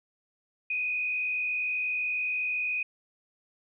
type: tone with frequency modulation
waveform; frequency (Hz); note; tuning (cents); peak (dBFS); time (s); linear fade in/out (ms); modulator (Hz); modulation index
sine; 2489; D#7; 0; -27; 0.7-2.83; 5; 54.2; 0.85
effects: none